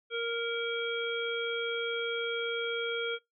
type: harmonic tone with a mistuned harmonic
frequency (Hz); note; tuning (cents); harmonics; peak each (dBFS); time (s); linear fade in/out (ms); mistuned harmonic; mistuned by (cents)
466.2; A#4; 0; 1 / 3 / 5 / 7; -33 / -37 / -39 / -38; 0.1-3.19; 50; 5; -21
effects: noise-tail reverb RT60 0.2 s tail -25 dB re dry